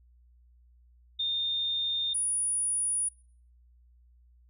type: tone pair in turn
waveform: sine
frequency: 3636 / 9707 Hz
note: A#7 / D#9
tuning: -44 / -44 cents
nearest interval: octave + perfect fourth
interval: 1700 cents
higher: second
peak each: -27 / -26 dBFS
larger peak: second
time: 1.19-2.14 / 2.14-3.09 s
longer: neither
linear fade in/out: 10 ms
effects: noise-tail reverb RT60 0.5 s tail -25 dB re dry + added 60 Hz sine -57 dBFS peak until 4.49 s

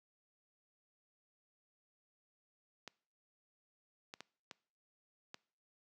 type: clicks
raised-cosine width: 0.2 ms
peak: -29 dBFS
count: 5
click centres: 2.877 / 4.139 / 4.206 / 4.512 / 5.344 s
effects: noise-tail reverb RT60 0.5 s tail -23 dB re dry + high-pass 150 Hz 12 dB/octave

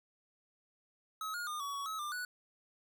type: tone with pitch steps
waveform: square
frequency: 1281 / 1431 / 1215 / 1129 / 1122 / 1285 / 1193 / 1476 Hz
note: E6 / F6 / D#6 / C#6 / C#6 / E6 / D6 / F#6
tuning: -50 / +42 / -42 / +31 / +21 / -45 / +27 / -5 cents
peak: -38 dBFS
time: 1.21-2.25 s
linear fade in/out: 2 ms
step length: 130 ms
effects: none

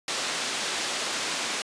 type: band-pass noise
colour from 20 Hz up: white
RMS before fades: -30 dBFS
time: 0.08-1.62 s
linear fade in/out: 2 ms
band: 230 to 5600 Hz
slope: 12 dB/octave
effects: resampled to 22050 Hz

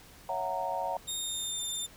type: chord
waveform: sine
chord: F# dominant seventh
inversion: second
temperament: just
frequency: 555 / 666 / 740 / 925 Hz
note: C#5 / E5 / F#5 / A#5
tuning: +2 / +18 / 0 / -14 cents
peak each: -38 / -37 / -35 / -34 dBFS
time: 0.29-0.97 s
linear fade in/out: 2 ms
type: tone with pitch glide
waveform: 20% pulse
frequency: 3685 to 3595 Hz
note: A#7 to A7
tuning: -21 to +36 cents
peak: -27 dBFS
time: 1.07-1.87 s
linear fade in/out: 20 ms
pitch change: -43 cents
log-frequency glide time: 1.18-1.58 s
effects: pink hiss -54 dBFS RMS until 1.96 s

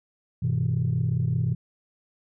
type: chord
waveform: sine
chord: E minor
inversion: first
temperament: equal with one note detuned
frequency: 98 / 123.47 / 160.68 Hz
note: G2 / B2 / E3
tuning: 0 / 0 / -44 cents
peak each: -28 / -23 / -26 dBFS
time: 0.42-1.55 s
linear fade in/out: 10 ms
effects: tanh soft clip ceiling -16 dBFS

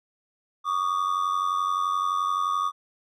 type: ring-modulated tone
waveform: triangle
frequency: 1174.7 Hz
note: D6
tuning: in tune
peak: -18 dBFS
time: 0.64-2.72 s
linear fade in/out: 50 ms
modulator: 45.8 Hz
effects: none

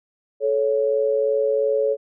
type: tone pair together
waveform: sine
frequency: 434.2 / 557 Hz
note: A4 / C#5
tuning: -23 / +8 cents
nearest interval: major third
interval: 431 cents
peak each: -20 / -20 dBFS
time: 0.4-1.97 s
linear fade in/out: 50 ms
effects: none

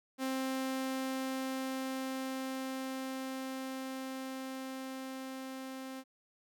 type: tone with level ramp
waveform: sawtooth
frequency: 263.5 Hz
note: C4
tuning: 12 cents sharp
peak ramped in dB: -29 to -38 dBFS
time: 0.18-6.04 s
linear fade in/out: 50 ms
effects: none

